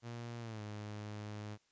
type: tone with pitch glide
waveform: sawtooth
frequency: 118 to 105.13 Hz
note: A#2 to G#2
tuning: +22 to +22 cents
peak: -39 dBFS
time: 0.02-1.58 s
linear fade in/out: 50 ms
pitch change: -200 cents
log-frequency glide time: 0.4-0.62 s
effects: white hiss -75 dBFS RMS until 1.71 s + resampled to 16000 Hz